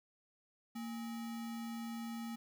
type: tone with sample-and-hold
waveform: sine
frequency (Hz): 230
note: A#3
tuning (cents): -23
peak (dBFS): -40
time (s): 0.75-2.36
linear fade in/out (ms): 10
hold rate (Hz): 1050
effects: none